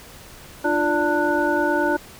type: tone cluster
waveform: sine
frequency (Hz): 299.5 / 348.7 / 584 / 896 / 1473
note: D4 / F4 / D5 / A5 / F#6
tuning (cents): +34 / -3 / -10 / +31 / -8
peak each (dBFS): -24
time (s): 0.64-1.97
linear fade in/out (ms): 10
effects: pink hiss -43 dBFS RMS until 2.19 s